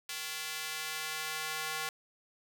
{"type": "tone with high-pass filter sweep", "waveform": "square", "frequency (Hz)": 156.3, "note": "D#3", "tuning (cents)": 8, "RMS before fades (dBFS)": -38, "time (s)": [0.09, 1.89], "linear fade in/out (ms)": 2, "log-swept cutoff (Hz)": [2500, 1200], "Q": 0.77, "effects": []}